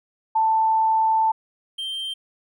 sine / triangle tone pair in turn, 885 / 3147 Hz, A5 / G7, +10 / +6 cents, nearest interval octave + minor seventh, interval 2196 cents, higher second, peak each -16 / -25 dBFS, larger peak first, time 0.35-1.32 / 1.78-2.14 s, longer first, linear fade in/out 10 ms, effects none

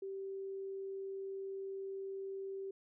sine tone, 388.5 Hz, G4, 16 cents flat, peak -40 dBFS, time 0.02-2.71 s, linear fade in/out 5 ms, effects none

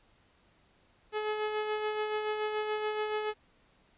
sawtooth tone with tremolo, 426.5 Hz, G#4, 46 cents sharp, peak -25 dBFS, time 1.12-3.34 s, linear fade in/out 50 ms, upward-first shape sine, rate 7 Hz, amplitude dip 40%, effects pink hiss -66 dBFS RMS until 3.97 s + resampled to 8000 Hz

